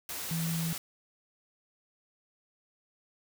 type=tone in noise; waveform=sine; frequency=164.81 Hz; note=E3; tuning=in tune; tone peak=-30 dBFS; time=0.31-0.73 s; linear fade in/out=2 ms; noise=white; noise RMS=-38 dBFS; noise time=0.09-0.78 s; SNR=+5 dB; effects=none